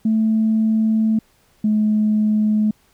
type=tone pair in turn; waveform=sine; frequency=220 / 213.5 Hz; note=A3 / G#3; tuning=0 / +48 cents; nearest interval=minor second; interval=52 cents; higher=first; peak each=-13 dBFS; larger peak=neither; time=0.05-1.19 / 1.64-2.71 s; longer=first; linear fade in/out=5 ms; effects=tanh soft clip ceiling -9 dBFS + pink hiss -58 dBFS RMS until 2.93 s